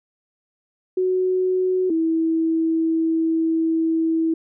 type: tone pair in turn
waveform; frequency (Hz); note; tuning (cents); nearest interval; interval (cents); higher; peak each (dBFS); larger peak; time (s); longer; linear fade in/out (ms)
sine; 370 / 324.9; F#4 / E4; 0 / -25; major second; 225; first; -17; neither; 0.97-1.9 / 1.9-4.34; second; 5
effects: none